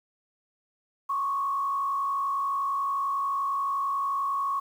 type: tone with frequency modulation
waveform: sine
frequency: 1108.7 Hz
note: C#6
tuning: in tune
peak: -25 dBFS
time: 1.09-4.6 s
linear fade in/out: 10 ms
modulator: 51.3 Hz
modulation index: 0.64
effects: 9-bit